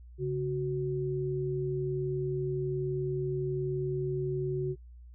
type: tone pair together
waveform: sine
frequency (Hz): 138.8 / 370.6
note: C#3 / F#4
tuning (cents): +3 / +3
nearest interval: octave + perfect fourth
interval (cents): 1700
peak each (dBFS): -32 / -31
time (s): 0.18-4.76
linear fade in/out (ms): 50
effects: noise-tail reverb RT60 0.1 s tail -23 dB re dry + added 60 Hz sine -47 dBFS peak until 5.14 s